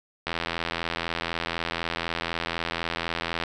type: click train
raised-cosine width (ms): 0.3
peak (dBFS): -11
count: 267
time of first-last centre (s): 0.27-3.437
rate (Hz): 84
effects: none